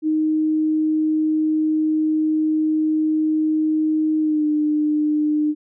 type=tone with pitch glide; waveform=sine; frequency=311.1 to 301.7 Hz; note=D#4 to D4; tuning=0 to +47 cents; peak=-16 dBFS; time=0.02-5.55 s; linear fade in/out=50 ms; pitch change=-53 cents; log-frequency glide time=4.2-4.46 s; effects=none